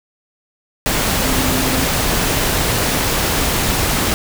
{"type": "tone in noise", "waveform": "sine", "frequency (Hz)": 258.9, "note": "C4", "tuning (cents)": -18, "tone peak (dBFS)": -21, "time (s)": [1.25, 1.84], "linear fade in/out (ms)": 0, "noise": "pink", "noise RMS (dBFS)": -17, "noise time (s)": [0.86, 4.14], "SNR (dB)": -7, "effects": []}